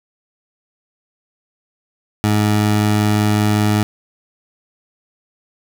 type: tone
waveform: 20% pulse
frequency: 105.3 Hz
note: G#2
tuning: 24 cents sharp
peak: -8 dBFS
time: 2.24-3.83 s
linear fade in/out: 0 ms
effects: none